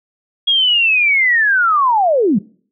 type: linear sweep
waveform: sine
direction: down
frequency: 3316 to 170 Hz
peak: -10 dBFS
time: 0.47-2.39 s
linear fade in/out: 10 ms
effects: noise-tail reverb RT60 0.5 s tail -24 dB re dry